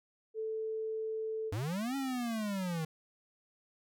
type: tone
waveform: sine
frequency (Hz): 440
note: A4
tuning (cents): 0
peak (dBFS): -34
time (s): 0.34-1.53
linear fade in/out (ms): 50
type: linear two-way sweep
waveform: square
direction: up then down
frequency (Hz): 91.1 to 277.2 to 155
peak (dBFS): -34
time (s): 1.52-2.85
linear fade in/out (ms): 5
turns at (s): 1.96
effects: none